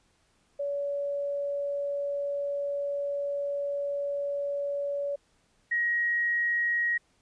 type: tone pair in turn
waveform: sine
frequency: 568 / 1892.4 Hz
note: C#5 / A#6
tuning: +42 / +26 cents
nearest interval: octave + major sixth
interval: 2084 cents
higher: second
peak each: -28 / -24 dBFS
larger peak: second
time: 0.59-5.16 / 5.71-6.98 s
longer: first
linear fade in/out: 10 ms
effects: pink hiss -68 dBFS RMS until 7.21 s + resampled to 22050 Hz